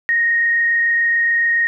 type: tone with frequency modulation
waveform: sine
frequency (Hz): 1864.7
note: A#6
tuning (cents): 0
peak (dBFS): -13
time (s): 0.09-1.67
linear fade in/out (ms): 0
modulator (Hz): 27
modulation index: 0.51
effects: none